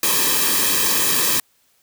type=noise with comb filter; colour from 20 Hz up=white; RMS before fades=-18 dBFS; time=0.03-1.4 s; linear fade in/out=2 ms; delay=1.4 ms; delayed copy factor=-0.95; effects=white hiss -61 dBFS RMS until 1.82 s